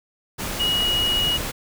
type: tone in noise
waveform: sine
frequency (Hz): 2899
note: F#7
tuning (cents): -36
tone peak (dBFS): -19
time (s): 0.59-1.38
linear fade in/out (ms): 20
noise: pink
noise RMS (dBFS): -28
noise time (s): 0.38-1.52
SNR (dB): +6
effects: none